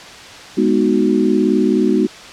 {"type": "chord", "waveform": "sine", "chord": "G# minor seventh", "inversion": "none", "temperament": "equal", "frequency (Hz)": [207.7, 246.9, 311.1, 370], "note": ["G#3", "B3", "D#4", "F#4"], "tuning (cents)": [0, 0, 0, 0], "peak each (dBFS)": -17, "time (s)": [0.57, 2.07], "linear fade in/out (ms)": 10, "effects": ["white hiss -35 dBFS RMS until 2.32 s", "low-pass 5000 Hz 12 dB/octave"]}